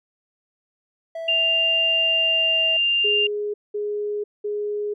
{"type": "tone with pitch glide", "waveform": "triangle", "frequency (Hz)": [658, 649.3], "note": ["E5", "E5"], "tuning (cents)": [-3, -26], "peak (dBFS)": -26, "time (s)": [1.15, 2.77], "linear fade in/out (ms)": 5, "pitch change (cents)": -23, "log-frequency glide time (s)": [1.8, 2.65]}
{"type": "tone", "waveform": "sine", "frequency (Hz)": 2794, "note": "F7", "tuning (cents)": 0, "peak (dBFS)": -17, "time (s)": [1.28, 3.27], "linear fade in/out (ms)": 5}
{"type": "tone bursts", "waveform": "sine", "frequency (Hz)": 415.6, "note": "G#4", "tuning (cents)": 1, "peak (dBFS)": -23, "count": 3, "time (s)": [3.04, 4.94], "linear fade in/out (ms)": 10, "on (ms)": 500, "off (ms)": 200}
{"effects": []}